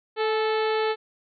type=harmonic tone with a mistuned harmonic; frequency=438.1 Hz; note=A4; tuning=7 cents flat; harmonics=1 / 2 / 3 / 4 / 5 / 6 / 7 / 8 / 9 / 10; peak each=-23 / -29 / -33 / -35 / -37 / -39 / -40 / -41 / -42 / -43 dBFS; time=0.16-0.96 s; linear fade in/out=50 ms; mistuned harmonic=2; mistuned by=-36 cents; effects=none